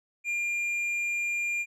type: tone with tanh clipping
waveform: sine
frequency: 2400 Hz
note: D7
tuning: 37 cents sharp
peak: -28 dBFS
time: 0.24-1.66 s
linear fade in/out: 50 ms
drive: 5 dB
effects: none